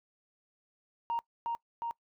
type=tone with echo; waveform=sine; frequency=932.3 Hz; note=A#5; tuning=in tune; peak=-28 dBFS; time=1.1-1.19 s; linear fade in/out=0 ms; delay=360 ms; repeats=2; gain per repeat=-2 dB; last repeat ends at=1.91 s; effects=noise-tail reverb RT60 0.1 s tail -23 dB re dry + tanh soft clip ceiling -27 dBFS